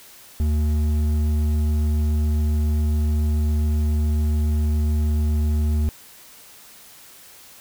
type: tone with hard clipping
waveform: triangle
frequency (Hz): 75.6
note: D#2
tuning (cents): -49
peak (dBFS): -19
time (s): 0.4-5.89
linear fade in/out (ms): 0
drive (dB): 11
effects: white hiss -46 dBFS RMS until 7.6 s